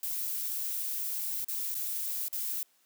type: noise with dropouts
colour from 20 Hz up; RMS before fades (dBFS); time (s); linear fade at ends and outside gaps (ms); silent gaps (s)
violet; -34; 0.03-2.63; 2; 1.446-1.484 / 1.745-1.751 / 2.283-2.328
effects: white hiss -68 dBFS RMS until 2.85 s + high-pass 200 Hz 12 dB/octave